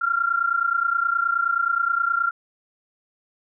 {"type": "tone pair together", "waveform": "sine", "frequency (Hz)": [1367, 1396.5], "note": ["F6", "F6"], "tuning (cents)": [-37, -1], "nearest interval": "unison", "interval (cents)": 36, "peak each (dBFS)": -22, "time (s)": [0.01, 2.31], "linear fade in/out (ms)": 10, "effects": []}